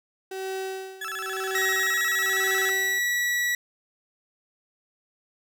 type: tone with tremolo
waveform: 35% pulse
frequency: 381.2 Hz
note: G4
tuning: 48 cents flat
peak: -27 dBFS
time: 0.31-2.99 s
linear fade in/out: 5 ms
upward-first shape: sine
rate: 1 Hz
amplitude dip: 85%
type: tone with vibrato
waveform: 35% pulse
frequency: 1500 Hz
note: F#6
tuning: 23 cents sharp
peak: -29 dBFS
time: 1.01-2.7 s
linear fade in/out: 5 ms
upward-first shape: square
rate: 14 Hz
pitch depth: 220 cents each way
type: tone with pitch glide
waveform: 40% pulse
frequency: 1900 to 1939.9 Hz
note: A#6 to B6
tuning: +33 to -32 cents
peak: -22 dBFS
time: 1.55-3.55 s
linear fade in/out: 2 ms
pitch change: +35 cents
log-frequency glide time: 1.81-2.49 s
effects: none